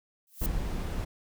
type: noise with exponential growth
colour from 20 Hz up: violet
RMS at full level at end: -30 dBFS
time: 0.27-0.46 s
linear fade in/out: 1 ms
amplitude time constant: 40 ms
type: noise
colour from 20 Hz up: brown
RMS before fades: -31 dBFS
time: 0.41-1.05 s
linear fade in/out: 10 ms
effects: none